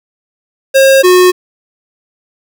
square tone pair in turn, 538 / 363.7 Hz, C5 / F#4, +48 / -30 cents, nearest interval perfect fifth, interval 678 cents, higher first, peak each -4 dBFS, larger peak neither, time 0.74-1.03 / 1.03-1.32 s, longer neither, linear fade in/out 20 ms, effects none

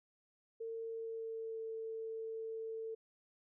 sine tone with pitch glide, 453.5 to 447 Hz, A#4 to A4, -48 to +27 cents, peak -40 dBFS, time 0.6-2.95 s, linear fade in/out 10 ms, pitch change -25 cents, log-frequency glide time 0.88-1.66 s, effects none

